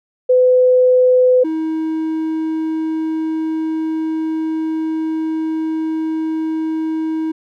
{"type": "tone pair in turn", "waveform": ["sine", "triangle"], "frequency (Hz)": [505, 318.1], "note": ["B4", "D#4"], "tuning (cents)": [39, 38], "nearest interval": "minor sixth", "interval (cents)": 801, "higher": "first", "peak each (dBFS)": [-8, -15], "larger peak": "first", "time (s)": [[0.29, 1.44], [1.44, 7.32]], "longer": "second", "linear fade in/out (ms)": 10, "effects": []}